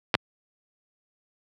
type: clicks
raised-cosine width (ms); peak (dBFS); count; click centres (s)
0.3; -3; 2; 0.142 / 0.151
effects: high-pass 100 Hz 12 dB/octave